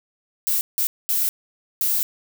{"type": "noise bursts at uneven times", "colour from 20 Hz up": "violet", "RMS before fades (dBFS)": -21, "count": 4, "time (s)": [[0.47, 0.61], [0.78, 0.87], [1.09, 1.29], [1.81, 2.03]], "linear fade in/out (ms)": 0, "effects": []}